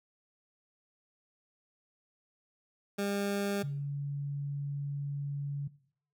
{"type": "tone pair in turn", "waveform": ["20% pulse", "sine"], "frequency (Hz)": [200.9, 142.06], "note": ["G3", "C#3"], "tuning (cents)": [43, 43], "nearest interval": "tritone", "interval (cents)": 600, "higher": "first", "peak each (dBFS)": [-26, -32], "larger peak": "first", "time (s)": [[2.98, 3.63], [3.63, 5.68]], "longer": "second", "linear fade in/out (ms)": 10, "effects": ["noise-tail reverb RT60 0.6 s tail -19 dB re dry"]}